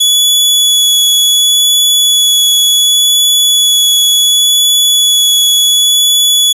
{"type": "tone with vibrato", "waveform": "sawtooth", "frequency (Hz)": 3400, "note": "G#7", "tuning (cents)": 40, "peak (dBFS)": -3, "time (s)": [0, 6.53], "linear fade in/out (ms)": 10, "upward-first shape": "sine", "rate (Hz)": 0.69, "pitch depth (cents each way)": 8, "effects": ["resampled to 32000 Hz"]}